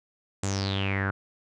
sawtooth tone with low-pass filter sweep, 97.7 Hz, G2, 5 cents flat, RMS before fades -28 dBFS, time 0.43-1.11 s, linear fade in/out 5 ms, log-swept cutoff 7700 to 1400 Hz, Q 8.4, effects none

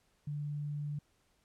sine tone, 146.83 Hz, D3, in tune, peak -35 dBFS, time 0.27-0.99 s, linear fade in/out 5 ms, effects pink hiss -73 dBFS RMS until 1.44 s + low-pass 11000 Hz 12 dB/octave

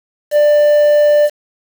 triangle tone with quantisation, 592 Hz, D5, 14 cents sharp, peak -5 dBFS, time 0.31-1.3 s, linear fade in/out 50 ms, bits 5, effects none

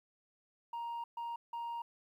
sine tone bursts at uneven times, 937 Hz, A#5, 9 cents sharp, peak -35 dBFS, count 3, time 0.73-1.04 / 1.17-1.36 / 1.53-1.82 s, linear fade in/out 5 ms, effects tanh soft clip ceiling -37 dBFS + 12-bit

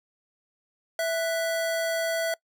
square tone pair together, 659.3 / 1480 Hz, E5 / F#6, 0 / 0 cents, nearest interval octave + major second, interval 1400 cents, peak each -26 / -34 dBFS, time 0.99-2.34 s, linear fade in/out 2 ms, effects noise-tail reverb RT60 0.1 s tail -23 dB re dry

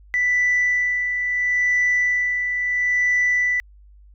sine tone with tremolo, 1979 Hz, B6, 3 cents sharp, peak -14 dBFS, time 0.14-3.6 s, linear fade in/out 0 ms, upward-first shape sine, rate 0.74 Hz, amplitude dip 50%, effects tanh soft clip ceiling -13 dBFS + added 50 Hz sine -45 dBFS peak until 4.14 s

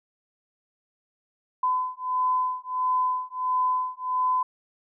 sine beating tone pair, 1012 / 1013.5 Hz, B5 / B5, +42 / +45 cents, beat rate 1.5 Hz, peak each -26 dBFS, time 1.63-4.43 s, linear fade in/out 5 ms, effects none

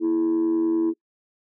sine tone with amplitude modulation, 329.6 Hz, E4, in tune, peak -14 dBFS, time 0-0.94 s, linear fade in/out 50 ms, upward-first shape sine, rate 90.3 Hz, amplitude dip 60%, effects noise-tail reverb RT60 0.1 s tail -25 dB re dry + tanh soft clip ceiling -16 dBFS

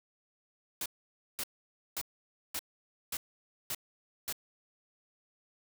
white noise bursts, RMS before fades -36 dBFS, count 7, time 0.81-4.326 s, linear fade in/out 2 ms, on 48 ms, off 530 ms, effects none

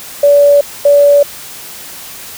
sine tone pair in turn, 574 / 574 Hz, D5 / D5, -40 / -40 cents, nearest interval unison, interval 0 cents, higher neither, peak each -3 dBFS, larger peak neither, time 0.23-0.61 / 0.85-1.23 s, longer neither, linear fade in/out 5 ms, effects white hiss -29 dBFS RMS until 2.37 s

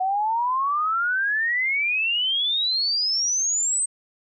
sine exponential sweep, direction up, 736 to 8372 Hz, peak -20 dBFS, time 0-3.86 s, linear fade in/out 10 ms, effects none

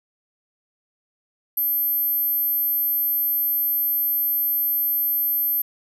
sine tone, 12900 Hz, G9, 48 cents sharp, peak -18 dBFS, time 1.57-5.62 s, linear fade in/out 5 ms, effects tanh soft clip ceiling -15 dBFS + 10-bit

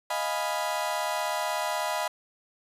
35% pulse chord, F half-diminished seventh, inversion third, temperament equal, 622.3 / 698.5 / 830.6 / 987.8 Hz, Eb5 / F5 / Ab5 / Cb6, 0 / 0 / 0 / 0 cents, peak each -31 / -32 / -33 / -30 dBFS, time 0.1-2.08 s, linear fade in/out 5 ms, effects resampled to 32000 Hz

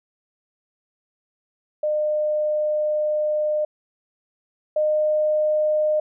sine tone pair in turn, 606 / 610.9 Hz, D#5 / D#5, -46 / -32 cents, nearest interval unison, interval 14 cents, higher second, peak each -19 / -17 dBFS, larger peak second, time 1.83-3.65 / 4.76-6 s, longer first, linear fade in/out 5 ms, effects none

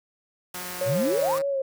white noise, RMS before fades -37 dBFS, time 0.54-1.39 s, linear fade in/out 5 ms
5% pulse tone with pitch glide, 180 to 157.61 Hz, F#3 to D#3, -47 to +23 cents, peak -25 dBFS, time 0.54-1.42 s, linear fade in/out 5 ms, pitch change -230 cents, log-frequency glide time 0.89-1.25 s
sine tone with vibrato, 547 Hz, C#5, 23 cents flat, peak -23 dBFS, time 0.81-1.62 s, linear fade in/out 5 ms, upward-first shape sine, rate 3.4 Hz, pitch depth 44 cents each way
sine exponential sweep, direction up, 104.8 to 1287 Hz, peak -24 dBFS, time 0.85-1.39 s, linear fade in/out 50 ms
effects none

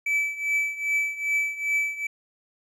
triangle tone with tremolo, 2307 Hz, D7, 31 cents flat, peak -18 dBFS, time 0.06-2.07 s, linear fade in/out 5 ms, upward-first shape triangle, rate 2.5 Hz, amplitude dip 85%, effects none

